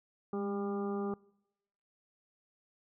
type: harmonic tone with a mistuned harmonic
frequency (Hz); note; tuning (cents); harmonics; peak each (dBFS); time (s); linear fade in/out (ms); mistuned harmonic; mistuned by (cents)
200; G3; +35; 1 / 2 / 3 / 4 / 5 / 6 / 7; -36 / -36 / -51 / -45 / -56 / -46 / -58; 0.33-1.14; 2; 1; +30
effects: noise-tail reverb RT60 0.9 s tail -25 dB re dry